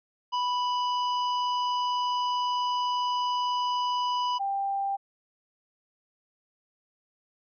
square / sine tone pair in turn, 987.8 / 790.4 Hz, B5 / G5, 0 / +14 cents, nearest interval major third, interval 386 cents, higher first, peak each -26 dBFS, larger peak neither, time 0.32-4.39 / 4.39-4.97 s, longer first, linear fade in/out 20 ms, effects resampled to 11025 Hz

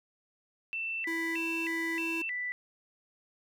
sine tone with vibrato, 2300 Hz, D7, 37 cents flat, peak -32 dBFS, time 0.73-2.52 s, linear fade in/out 0 ms, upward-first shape square, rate 1.6 Hz, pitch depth 260 cents each way
square tone, 330 Hz, E4, 2 cents sharp, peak -35 dBFS, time 1.07-2.22 s, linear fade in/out 5 ms
effects none

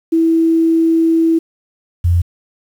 sine tone pair in turn, 327.4 / 86.72 Hz, E4 / F2, -12 / -12 cents, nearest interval octave + major seventh, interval 2300 cents, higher first, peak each -9 dBFS, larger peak neither, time 0.12-1.39 / 2.04-2.22 s, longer first, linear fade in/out 10 ms, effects 7-bit

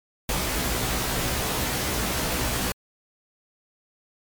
pink noise with comb filter, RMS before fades -26 dBFS, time 0.29-2.72 s, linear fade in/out 2 ms, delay 16 ms, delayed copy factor +0.8, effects MP3 96 kbps

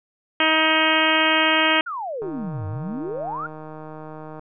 harmonic tone, 315.9 Hz, D#4, 26 cents sharp, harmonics 1 / 2 / 3 / 4 / 5 / 6 / 7 / 8 / 9 / 10, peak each -25 / -25 / -25 / -25 / -25 / -25 / -25 / -25 / -25 / -25 dBFS, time 0.4-1.81 s, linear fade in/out 2 ms
sine exponential two-way sweep, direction down then up, 1480 to 92.5 to 1480 Hz, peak -26 dBFS, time 1.86-3.47 s, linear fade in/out 10 ms, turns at 2.67 s
click train, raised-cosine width 1 ms, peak -24 dBFS, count 338, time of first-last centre 2.22-4.394 s, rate 155 Hz
effects none

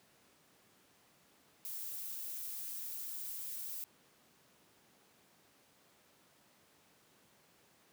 violet noise, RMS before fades -43 dBFS, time 1.65-3.84 s, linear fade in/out 0 ms, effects pink hiss -67 dBFS RMS until 7.92 s + high-pass 150 Hz 12 dB/octave

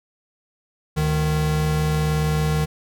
square tone pair together, 72.5 / 153.62 Hz, D2 / D#3, -22 / -22 cents, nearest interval octave + minor second, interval 1300 cents, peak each -26 / -20 dBFS, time 0.96-2.66 s, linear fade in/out 20 ms, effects none

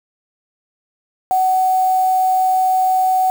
sine tone with quantisation, 749 Hz, F#5, 21 cents sharp, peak -12 dBFS, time 1.31-3.3 s, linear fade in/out 0 ms, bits 5, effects none

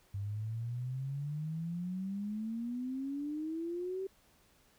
sine exponential sweep, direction up, 98 to 388.8 Hz, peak -35 dBFS, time 0.14-4.07 s, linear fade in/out 5 ms, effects pink hiss -67 dBFS RMS until 4.78 s

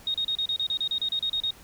sine tone bursts, 3729 Hz, A#7, in tune, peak -24 dBFS, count 14, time 0.07-1.507 s, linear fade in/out 2 ms, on 72 ms, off 33 ms, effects pink hiss -51 dBFS RMS until 1.63 s

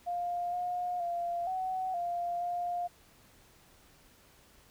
sine tone with pitch steps, 703 / 715 / 692 / 749 / 697 / 704 Hz, F5 / F5 / F5 / F#5 / F5 / F5, +11 / +41 / -16 / +21 / -4 / +14 cents, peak -31 dBFS, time 0.06-2.88 s, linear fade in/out 20 ms, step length 470 ms, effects pink hiss -61 dBFS RMS until 4.7 s

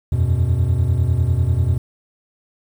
triangle chord, E suspended second, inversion none, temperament equal, 82.41 / 92.5 / 123.47 Hz, E2 / F#2 / B2, 0 / 0 / 0 cents, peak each -17 dBFS, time 0.12-1.78 s, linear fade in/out 5 ms, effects 8-bit

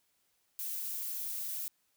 violet noise, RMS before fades -38 dBFS, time 0.59-1.68 s, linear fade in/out 0 ms, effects white hiss -75 dBFS RMS until 1.96 s

